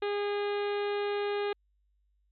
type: harmonic tone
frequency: 408.9 Hz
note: G#4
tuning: 27 cents flat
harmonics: 1 / 2 / 3 / 4 / 5 / 6 / 7 / 8 / 9 / 10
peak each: -29 / -38 / -42 / -43 / -46 / -45 / -49 / -50 / -49 / -53 dBFS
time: 0.02-1.53 s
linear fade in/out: 5 ms
effects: added 50 Hz sine -68 dBFS peak until 2.31 s + MP3 64 kbps